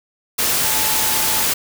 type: tone in noise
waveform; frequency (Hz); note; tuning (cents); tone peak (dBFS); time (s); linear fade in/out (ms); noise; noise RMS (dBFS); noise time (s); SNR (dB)
sine; 869; A5; -22; -28; 0.63-1.44; 10; white; -18; 0.38-1.54; -13
effects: none